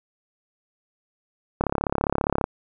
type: click train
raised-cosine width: 1 ms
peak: -7 dBFS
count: 30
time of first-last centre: 1.61-2.441 s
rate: 34.9 Hz
effects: none